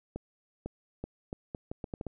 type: accelerating click train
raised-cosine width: 2 ms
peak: -23 dBFS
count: 10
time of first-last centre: 0.16-2.067 s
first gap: 500 ms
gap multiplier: 0.76
effects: none